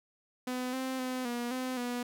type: tone with pitch steps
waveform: sawtooth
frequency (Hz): 252 / 261 / 255.3 / 240.1 / 256.3 / 243.9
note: B3 / C4 / C4 / B3 / C4 / B3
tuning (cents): +35 / -4 / -42 / -49 / -36 / -21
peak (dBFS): -29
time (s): 0.47-2.03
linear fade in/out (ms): 5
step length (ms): 260
effects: none